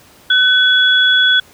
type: tone pair together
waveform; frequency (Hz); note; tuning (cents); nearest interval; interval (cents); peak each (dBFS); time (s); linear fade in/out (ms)
sine; 1506 / 3383; F#6 / G#7; +30 / +31; octave + major second; 1401; -11; 0.3-1.4; 5
effects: pink hiss -45 dBFS RMS until 1.53 s + high-pass 60 Hz 12 dB/octave